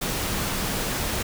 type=tone in noise; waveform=sine; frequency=191.7 Hz; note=G3; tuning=38 cents flat; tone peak=-34 dBFS; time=0.28-0.79 s; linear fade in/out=10 ms; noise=pink; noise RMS=-27 dBFS; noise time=0.01-1.23 s; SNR=-10 dB; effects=none